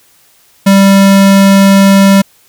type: tone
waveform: square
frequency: 196 Hz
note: G3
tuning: in tune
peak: -3 dBFS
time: 0.66-2.22 s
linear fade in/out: 10 ms
effects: white hiss -47 dBFS RMS until 2.48 s